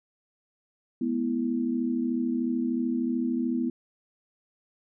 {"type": "tone cluster", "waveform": "sine", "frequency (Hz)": [212.2, 245.6, 328.6], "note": ["G#3", "B3", "E4"], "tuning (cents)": [38, -9, -5], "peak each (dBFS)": [-34, -26, -31], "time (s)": [1.01, 3.7], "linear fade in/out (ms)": 5, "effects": []}